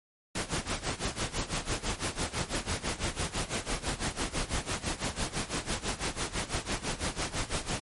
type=noise with tremolo; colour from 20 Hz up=pink; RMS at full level=-30 dBFS; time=0.35-7.8 s; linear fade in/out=5 ms; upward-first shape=sine; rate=6 Hz; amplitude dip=85%; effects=MP3 48 kbps